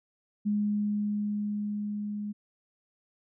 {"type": "tone with level ramp", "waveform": "sine", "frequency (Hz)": 207.7, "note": "G#3", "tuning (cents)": 0, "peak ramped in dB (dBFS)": [-24, -32], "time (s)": [0.45, 2.33], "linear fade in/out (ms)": 20, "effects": []}